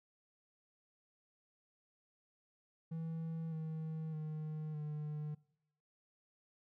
triangle tone with pitch steps, 162.9 / 158.72 / 154.65 / 150.68 Hz, E3 / D#3 / D#3 / D3, -20 / +35 / -10 / +45 cents, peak -37 dBFS, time 2.91-5.35 s, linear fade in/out 10 ms, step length 610 ms, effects noise-tail reverb RT60 0.7 s tail -22 dB re dry

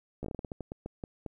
slowing click train, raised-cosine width 2 ms, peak -24 dBFS, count 14, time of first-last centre 0.23-1.263 s, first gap 14 ms, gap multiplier 1.26, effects 11-bit

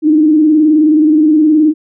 sine tone with vibrato, 307.4 Hz, D#4, 21 cents flat, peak -5 dBFS, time 0.02-1.74 s, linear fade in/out 50 ms, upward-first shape square, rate 19 Hz, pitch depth 48 cents each way, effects none

